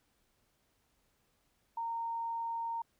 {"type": "tone", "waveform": "sine", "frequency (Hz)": 922, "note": "A#5", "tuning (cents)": -19, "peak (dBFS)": -34, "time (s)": [1.77, 2.82], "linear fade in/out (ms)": 5, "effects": ["pink hiss -75 dBFS RMS until 2.99 s"]}